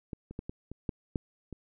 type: clicks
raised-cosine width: 3 ms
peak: -24 / -30 / -23 / -24 / -28 / -18 / -17 / -28 dBFS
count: 8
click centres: 0.132 / 0.31 / 0.391 / 0.495 / 0.716 / 0.892 / 1.158 / 1.527 s
effects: none